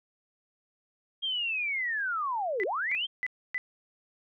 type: linear two-way sweep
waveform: sine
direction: down then up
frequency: 3244 to 349.2 to 3244 Hz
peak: -28 dBFS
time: 1.22-3.07 s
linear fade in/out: 20 ms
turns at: 2.64 s
type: tone bursts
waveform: sine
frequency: 2000 Hz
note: B6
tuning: 21 cents sharp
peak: -28 dBFS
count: 4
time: 2.6-3.58 s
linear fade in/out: 0 ms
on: 35 ms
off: 280 ms
effects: none